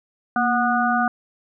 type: harmonic tone with a mistuned harmonic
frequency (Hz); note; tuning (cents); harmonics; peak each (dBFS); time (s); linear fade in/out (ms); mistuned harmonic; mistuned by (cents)
244.5; B3; -17; 1 / 3 / 5 / 6; -23 / -21 / -24 / -23; 0.36-1.08; 2; 1; -66
effects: none